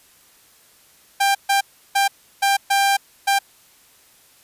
sawtooth tone bursts at uneven times, 793 Hz, G5, 20 cents sharp, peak -11 dBFS, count 6, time 1.2-1.35 / 1.49-1.61 / 1.95-2.08 / 2.42-2.57 / 2.7-2.97 / 3.27-3.39 s, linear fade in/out 10 ms, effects white hiss -53 dBFS RMS until 4.43 s + resampled to 32000 Hz

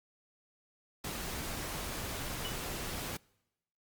pink noise, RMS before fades -39 dBFS, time 1.04-3.17 s, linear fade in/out 5 ms
sine tone with exponential decay, 2960 Hz, F#7, in tune, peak -35 dBFS, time 2.45-2.63 s, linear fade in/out 0 ms, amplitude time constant 38 ms
effects noise-tail reverb RT60 0.9 s tail -25 dB re dry + Opus 48 kbps

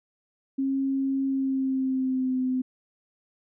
sine tone with pitch glide, 270.2 to 256.5 Hz, C#4 to C4, -44 to -34 cents, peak -23 dBFS, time 0.58-2.62 s, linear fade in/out 10 ms, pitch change -90 cents, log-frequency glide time 1.25-2.4 s, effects none

